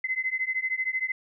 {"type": "beating tone pair", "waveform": "sine", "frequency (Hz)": [2042, 2055], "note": ["C7", "C7"], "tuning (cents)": [-43, -32], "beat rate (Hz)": 13, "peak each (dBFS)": -29, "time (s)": [0.04, 1.12], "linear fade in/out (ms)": 5, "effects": []}